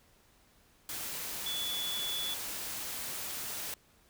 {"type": "tone in noise", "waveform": "sine", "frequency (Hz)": 3433, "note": "A7", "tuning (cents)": -43, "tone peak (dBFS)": -34, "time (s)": [1.46, 2.34], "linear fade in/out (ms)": 2, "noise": "white", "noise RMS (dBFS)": -39, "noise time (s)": [0.89, 3.74], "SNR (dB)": 2, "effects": ["pink hiss -65 dBFS RMS until 4.09 s"]}